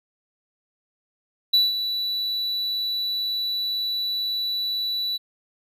triangle tone with ADSR envelope, 3951 Hz, B7, in tune, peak -12 dBFS, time 1.53-5.18 s, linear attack 10 ms, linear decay 180 ms, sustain -10 dB, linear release 22 ms, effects none

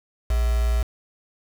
sine tone with quantisation, 58.27 Hz, A#1, in tune, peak -18 dBFS, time 0.3-0.83 s, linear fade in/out 5 ms, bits 5, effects none

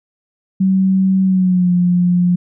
sine tone with pitch glide, 190.2 to 177.46 Hz, F#3 to F3, +48 to +28 cents, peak -10 dBFS, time 0.6-2.36 s, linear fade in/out 10 ms, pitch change -120 cents, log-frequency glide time 1.23-1.72 s, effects none

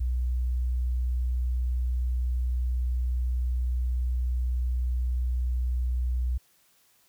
sine tone, 61.74 Hz, B1, in tune, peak -24 dBFS, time 0-6.38 s, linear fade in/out 10 ms, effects white hiss -64 dBFS RMS until 7.08 s

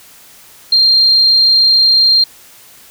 sine tone, 4189 Hz, C8, 1 cent sharp, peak -6 dBFS, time 0.72-2.24 s, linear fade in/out 5 ms, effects white hiss -41 dBFS RMS until 2.9 s

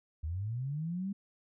sine linear sweep, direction up, 72.9 to 202.3 Hz, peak -33 dBFS, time 0.23-1.13 s, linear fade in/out 10 ms, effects none

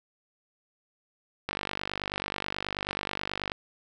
click train, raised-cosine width 0.3 ms, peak -14 dBFS, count 101, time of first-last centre 1.49-3.518 s, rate 49.3 Hz, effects none

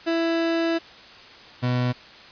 30% pulse tone pair in turn, 331.7 / 124.25 Hz, E4 / B2, +11 / +11 cents, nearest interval octave + perfect fourth, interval 1700 cents, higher first, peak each -18 dBFS, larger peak neither, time 0.06-0.79 / 1.62-1.93 s, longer first, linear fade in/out 20 ms, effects white hiss -45 dBFS RMS until 2.31 s + resampled to 11025 Hz

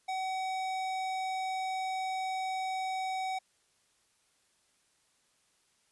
sine tone with tanh clipping, 756 Hz, F#5, 37 cents sharp, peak -34 dBFS, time 0.08-3.39 s, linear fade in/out 10 ms, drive 18 dB, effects white hiss -71 dBFS RMS until 5.91 s + resampled to 24000 Hz

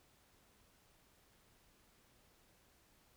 silence, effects pink hiss -70 dBFS RMS until 3.16 s

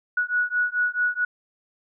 sine beating tone pair, 1463 / 1467.6 Hz, F#6 / F#6, -20 / -15 cents, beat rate 4.6 Hz, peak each -24 dBFS, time 0.17-1.25 s, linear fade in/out 5 ms, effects none

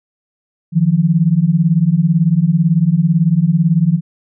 sine beating tone pair, 155.56 / 173.56 Hz, D#3 / F3, 0 / -10 cents, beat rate 18 Hz, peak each -13 / -12 dBFS, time 0.72-4.01 s, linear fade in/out 50 ms, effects none

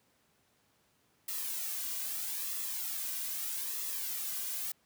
blue noise with flanger, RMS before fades -37 dBFS, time 1.28-4.72 s, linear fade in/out 5 ms, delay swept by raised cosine 1.3 to 2.28 ms, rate 0.79 Hz, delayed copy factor -0.6, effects pink hiss -71 dBFS RMS until 4.85 s + high-pass 100 Hz 12 dB/octave

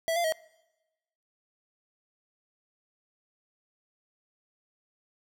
square tone with pitch steps, 657 / 690 / 637 Hz, E5 / F5 / D#5, -6 / -21 / +41 cents, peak -26 dBFS, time 0.08-0.323 s, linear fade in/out 0 ms, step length 81 ms, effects noise-tail reverb RT60 1.0 s tail -23 dB re dry

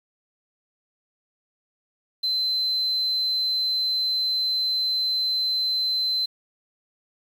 sine tone, 4070 Hz, C8, 49 cents flat, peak -20 dBFS, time 2.23-6.26 s, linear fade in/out 10 ms, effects tanh soft clip ceiling -18 dBFS + 8-bit

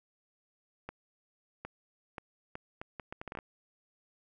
accelerating click train, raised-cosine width 0.5 ms, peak -25 dBFS, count 13, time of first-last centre 0.89-3.388 s, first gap 760 ms, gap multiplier 0.7, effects none

